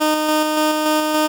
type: tone with tremolo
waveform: 15% pulse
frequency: 307.3 Hz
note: D#4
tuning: 21 cents flat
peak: -8 dBFS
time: 0-1.28 s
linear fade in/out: 20 ms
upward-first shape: square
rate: 3.5 Hz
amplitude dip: 30%
effects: none